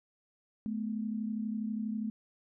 sine tone pair together, 214.6 / 246.9 Hz, A3 / B3, -43 / 0 cents, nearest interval major second, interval 243 cents, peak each -33 / -39 dBFS, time 0.66-2.1 s, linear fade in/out 0 ms, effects none

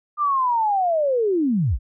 sine linear sweep, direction down, 1213 to 37 Hz, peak -17 dBFS, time 0.17-1.79 s, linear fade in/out 50 ms, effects none

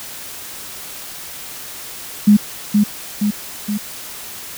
sine tone with echo, 207.7 Hz, G#3, in tune, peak -5 dBFS, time 2.27-2.37 s, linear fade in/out 10 ms, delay 470 ms, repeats 3, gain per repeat -4 dB, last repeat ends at 3.78 s, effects white hiss -32 dBFS RMS until 4.57 s

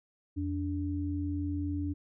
sine tone pair together, 86.22 / 290 Hz, F2 / D4, -22 / -22 cents, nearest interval octave + major sixth, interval 2100 cents, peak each -33 / -33 dBFS, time 0.36-1.94 s, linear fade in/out 20 ms, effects none

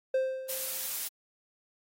triangle tone with exponential decay, 524 Hz, C5, 2 cents sharp, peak -21 dBFS, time 0.14-0.93 s, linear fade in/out 5 ms, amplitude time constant 170 ms
blue noise, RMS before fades -34 dBFS, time 0.48-1.09 s, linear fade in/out 20 ms
effects AAC 48 kbps

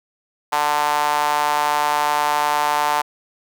sawtooth tone with high-pass filter, 148.1 Hz, D3, 15 cents sharp, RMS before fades -19 dBFS, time 0.52-3.02 s, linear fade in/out 10 ms, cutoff 880 Hz, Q 4.1, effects none

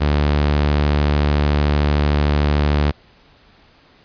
sawtooth tone, 73.42 Hz, D2, in tune, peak -10 dBFS, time 0-2.92 s, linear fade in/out 20 ms, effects pink hiss -51 dBFS RMS until 4.04 s + resampled to 11025 Hz

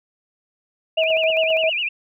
sine tone with vibrato, 2637 Hz, E7, in tune, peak -20 dBFS, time 0.97-1.89 s, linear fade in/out 10 ms, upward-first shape sine, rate 9.9 Hz, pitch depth 190 cents each way
sine tone with tremolo, 642 Hz, E5, 46 cents flat, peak -16 dBFS, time 0.97-1.7 s, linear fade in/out 10 ms, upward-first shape square, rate 7.5 Hz, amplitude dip 35%
effects none

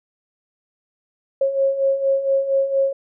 sine beating tone pair, 541 / 545.3 Hz, C#5 / C#5, -42 / -29 cents, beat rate 4.3 Hz, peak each -23 / -17 dBFS, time 1.41-2.93 s, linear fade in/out 5 ms, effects none

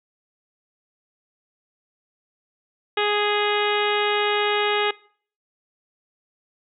harmonic tone, 415.3 Hz, G#4, in tune, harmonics 1 / 2 / 3 / 4 / 5 / 6 / 7 / 8 / 9, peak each -23 / -26 / -28 / -29 / -30 / -31 / -31 / -32 / -33 dBFS, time 2.97-4.91 s, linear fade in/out 5 ms, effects noise-tail reverb RT60 0.5 s tail -22 dB re dry

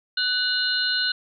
sine tone cluster, 1494 / 2908 / 3647 / 4127 Hz, F#6 / F#7 / A#7 / C8, +16 / -31 / -39 / -25 cents, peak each -25 / -30 / -30 / -24 dBFS, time 0.17-1.12 s, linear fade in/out 5 ms, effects none

